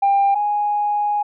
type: tone pair in turn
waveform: sine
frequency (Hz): 796 / 829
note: G5 / G#5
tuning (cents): +26 / -3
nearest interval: minor second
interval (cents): 71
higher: second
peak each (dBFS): -11 / -16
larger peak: first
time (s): 0.02-0.35 / 0.35-1.23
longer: second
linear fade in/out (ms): 10
effects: tanh soft clip ceiling -10 dBFS